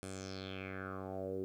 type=tone with low-pass filter sweep; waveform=10% pulse; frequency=95.3 Hz; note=G2; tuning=48 cents flat; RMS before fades=-43 dBFS; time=0.03-1.44 s; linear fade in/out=0 ms; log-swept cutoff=9900 to 370 Hz; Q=4.6; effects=12-bit